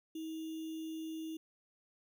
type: tone with sample-and-hold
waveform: sine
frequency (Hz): 319.7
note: D#4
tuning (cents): +47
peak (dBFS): -39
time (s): 0.15-1.37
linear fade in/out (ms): 5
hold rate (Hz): 3150
effects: none